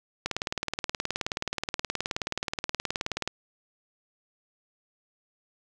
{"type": "click train", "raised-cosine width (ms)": 0.2, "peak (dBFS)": -11, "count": 58, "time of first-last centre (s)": [0.26, 3.276], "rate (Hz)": 18.9, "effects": []}